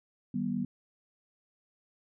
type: chord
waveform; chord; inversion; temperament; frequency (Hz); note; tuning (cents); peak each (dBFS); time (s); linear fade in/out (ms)
sine; Eb augmented; none; just; 155.56 / 194.45 / 243.1; Eb3 / G3 / B3; 0 / -14 / -27; -38 / -33 / -32; 0.34-0.65; 5
effects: none